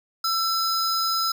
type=tone pair together; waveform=square; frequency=1335 / 5040 Hz; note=E6 / D#8; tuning=+22 / +21 cents; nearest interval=octave + major seventh; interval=2299 cents; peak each=-25 dBFS; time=0.24-1.32 s; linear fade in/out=5 ms; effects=none